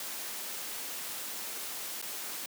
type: noise with dropouts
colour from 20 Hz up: white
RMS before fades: -39 dBFS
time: 0-2.46 s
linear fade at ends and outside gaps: 2 ms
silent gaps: 2.016-2.024 s
effects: high-pass 200 Hz 12 dB/octave